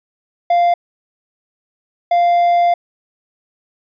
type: tone pair in turn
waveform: triangle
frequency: 696 / 696 Hz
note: F5 / F5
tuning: -6 / -6 cents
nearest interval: unison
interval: 0 cents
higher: neither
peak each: -8 dBFS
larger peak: neither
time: 0.5-0.74 / 2.11-2.74 s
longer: second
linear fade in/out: 5 ms
effects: resampled to 11025 Hz